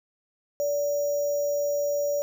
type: tone with sample-and-hold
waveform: sine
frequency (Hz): 577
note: D5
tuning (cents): -31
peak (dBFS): -23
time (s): 0.6-2.22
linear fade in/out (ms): 0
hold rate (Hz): 6300
effects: none